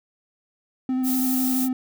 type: tone with vibrato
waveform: triangle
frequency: 257.7 Hz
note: C4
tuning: 26 cents flat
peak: -19 dBFS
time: 0.89-1.73 s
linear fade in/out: 2 ms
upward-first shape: square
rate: 12 Hz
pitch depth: 13 cents each way
type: noise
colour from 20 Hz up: violet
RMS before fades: -27 dBFS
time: 1.03-1.69 s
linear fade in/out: 50 ms
effects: none